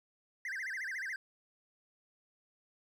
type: tone with vibrato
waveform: triangle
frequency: 1800 Hz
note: A6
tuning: 39 cents sharp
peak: -35 dBFS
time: 0.45-1.16 s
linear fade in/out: 2 ms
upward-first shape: sine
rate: 14 Hz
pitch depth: 270 cents each way
effects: none